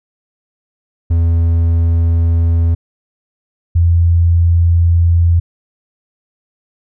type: tone pair in turn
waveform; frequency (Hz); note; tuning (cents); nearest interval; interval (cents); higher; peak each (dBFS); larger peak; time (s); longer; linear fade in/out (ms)
triangle / sine; 83.6 / 85.11; E2 / F2; +25 / -44; unison; 31; second; -7; neither; 1.1-2.75 / 3.75-5.4; neither; 10
effects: none